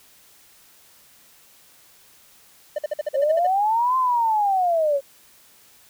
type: tone bursts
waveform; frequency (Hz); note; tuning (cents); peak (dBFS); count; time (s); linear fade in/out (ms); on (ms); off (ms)
triangle; 600; D5; +37; -19; 10; 2.76-3.469; 5; 25; 51
type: linear two-way sweep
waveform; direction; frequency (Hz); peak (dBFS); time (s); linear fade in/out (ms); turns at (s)
sine; up then down; 514 to 1046.5 to 540; -17; 3.13-5.01; 50; 3.97
effects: white hiss -53 dBFS RMS until 5.89 s